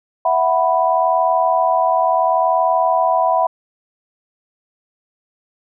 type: chord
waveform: sine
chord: E suspended second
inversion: none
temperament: equal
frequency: 659.3 / 740 / 987.8 Hz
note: E5 / F#5 / B5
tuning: 0 / 0 / 0 cents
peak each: -17 dBFS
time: 0.25-3.47 s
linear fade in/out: 5 ms
effects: none